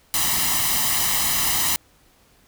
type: noise with comb filter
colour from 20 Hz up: white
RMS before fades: -21 dBFS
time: 0.14-1.76 s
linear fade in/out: 0 ms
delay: 1 ms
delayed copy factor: +0.7
effects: pink hiss -57 dBFS RMS until 2.47 s